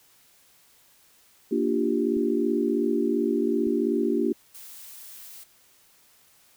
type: chord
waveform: sine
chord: G minor seventh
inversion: first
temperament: equal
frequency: 233.1 / 293.7 / 349.2 / 392 Hz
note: Bb3 / D4 / F4 / G4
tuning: 0 / 0 / 0 / 0 cents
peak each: -27 dBFS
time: 1.51-4.33 s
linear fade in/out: 10 ms
type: clicks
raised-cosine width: 5 ms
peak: -34 dBFS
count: 2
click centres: 2.168 / 3.67 s
type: noise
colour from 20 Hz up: blue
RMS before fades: -44 dBFS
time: 4.54-5.44 s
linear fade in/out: 10 ms
effects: white hiss -59 dBFS RMS until 6.56 s